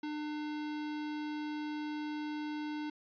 square tone, 300 Hz, D4, 37 cents sharp, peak -37 dBFS, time 0.03-2.9 s, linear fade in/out 5 ms, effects resampled to 11025 Hz

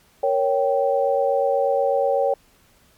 sine chord, G diminished, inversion first, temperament equal with one note detuned, 466.2 / 554.4 / 779.5 Hz, Bb4 / Db5 / G5, 0 / 0 / -10 cents, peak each -23 / -19 / -23 dBFS, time 0.23-2.34 s, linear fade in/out 5 ms, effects pink hiss -57 dBFS RMS until 2.97 s + MP3 96 kbps

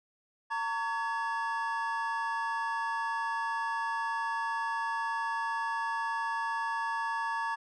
triangle tone cluster, 911 / 1129 / 1692 Hz, A#5 / C#6 / G#6, -40 / +31 / +32 cents, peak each -31 / -35 / -34 dBFS, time 0.5-7.56 s, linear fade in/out 20 ms, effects resampled to 24000 Hz

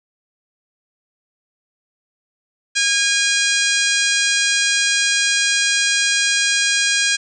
harmonic tone, 816 Hz, G#5, 31 cents flat, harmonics 2 / 3 / 4 / 5 / 6 / 7 / 8 / 9 / 10, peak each -20 / -22 / -23 / -24 / -25 / -25 / -26 / -27 / -27 dBFS, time 2.75-7.17 s, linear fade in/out 20 ms, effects none

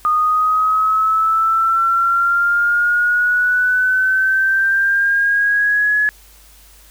sine exponential sweep, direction up, 1227 to 1700 Hz, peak -12 dBFS, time 0.05-6.09 s, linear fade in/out 0 ms, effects added 50 Hz sine -46 dBFS peak until 6.9 s + white hiss -47 dBFS RMS until 6.9 s

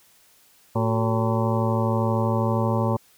harmonic tone with a mistuned harmonic, 112.6 Hz, A2, 40 cents sharp, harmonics 1 / 2 / 3 / 4 / 5 / 7 / 8 / 9 / 10, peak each -23 / -26 / -30 / -32 / -28 / -34 / -31 / -32 / -37 dBFS, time 0.75-2.97 s, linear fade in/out 10 ms, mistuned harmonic 3, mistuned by +150 cents, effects white hiss -57 dBFS RMS until 3.17 s

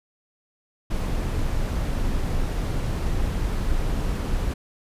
brown noise, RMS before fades -24 dBFS, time 0.9-4.54 s, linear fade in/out 10 ms, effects resampled to 32000 Hz

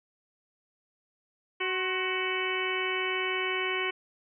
harmonic tone with a mistuned harmonic, 374.1 Hz, F#4, 19 cents sharp, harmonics 1 / 2 / 3 / 4 / 5 / 6 / 7 / 8, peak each -33 / -42 / -36 / -39 / -37 / -33 / -38 / -36 dBFS, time 1.6-3.91 s, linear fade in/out 10 ms, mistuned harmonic 3, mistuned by -62 cents, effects none

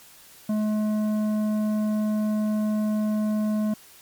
sine tone with tanh clipping, 213.2 Hz, G#3, 46 cents sharp, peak -23 dBFS, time 0.49-3.74 s, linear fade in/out 5 ms, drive 10 dB, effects white hiss -50 dBFS RMS until 4.01 s + MP3 96 kbps

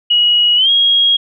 sine tone with pitch glide, 2906 to 3281 Hz, F#7 to G#7, -32 to -22 cents, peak -8 dBFS, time 0.1-1.17 s, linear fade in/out 10 ms, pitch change +210 cents, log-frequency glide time 0.56-0.7 s, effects none

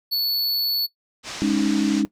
square tone, 4435 Hz, C#8, in tune, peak -20 dBFS, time 0.11-0.87 s, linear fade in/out 20 ms
white low-pass noise, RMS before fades -34 dBFS, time 1.23-2.04 s, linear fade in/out 50 ms, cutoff 6300 Hz, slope 24 dB/octave
sine chord, Ab suspended fourth, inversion none, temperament equal with one note detuned, 207.7 / 277.2 / 309.5 Hz, Ab3 / Db4 / Eb4, 0 / 0 / -9 cents, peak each -22 dBFS, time 1.42-2.05 s, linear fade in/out 0 ms
effects noise-tail reverb RT60 0.1 s tail -18 dB re dry

